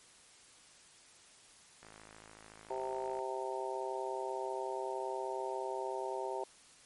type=click train; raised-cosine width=0.5 ms; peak=-38 dBFS; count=74; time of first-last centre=1.83-3.189 s; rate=53.7 Hz
type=harmonic tone; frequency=130.4 Hz; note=C3; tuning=5 cents flat; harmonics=3 / 4 / 5 / 6 / 7; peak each=-40 / -43 / -43 / -45 / -41 dBFS; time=2.7-6.44 s; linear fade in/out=5 ms
effects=white hiss -60 dBFS RMS until 6.85 s + MP3 48 kbps